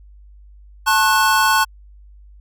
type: chord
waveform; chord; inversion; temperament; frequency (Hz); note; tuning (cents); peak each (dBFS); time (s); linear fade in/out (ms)
square; F# minor; first; equal with one note detuned; 880 / 1083.4 / 1480; A5 / C#6 / F#6; 0 / -40 / 0; -18; 0.86-1.65; 20
effects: added 50 Hz sine -41 dBFS peak until 2.4 s